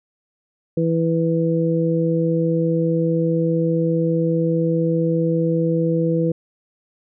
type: harmonic tone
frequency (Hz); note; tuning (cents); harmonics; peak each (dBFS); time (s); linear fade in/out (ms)
164.81; E3; 0; 1 / 2 / 3; -19 / -22 / -21; 0.77-6.32; 5
effects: none